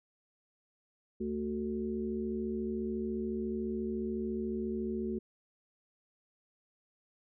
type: harmonic tone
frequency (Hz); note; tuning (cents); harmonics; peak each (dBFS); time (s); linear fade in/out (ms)
74.1; D2; +16; 1 / 3 / 5 / 6; -46 / -35 / -36 / -46; 1.2-5.19; 10
effects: none